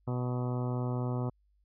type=harmonic tone with a mistuned harmonic; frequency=124.1 Hz; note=B2; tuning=9 cents sharp; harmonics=1 / 2 / 3 / 4 / 5 / 6 / 7 / 8 / 9 / 10; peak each=-31 / -37 / -41 / -43 / -45 / -47 / -48 / -49 / -50 / -51 dBFS; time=0.07-1.3 s; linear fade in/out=10 ms; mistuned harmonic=10; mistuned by=+22 cents; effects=added 50 Hz sine -66 dBFS peak until 1.64 s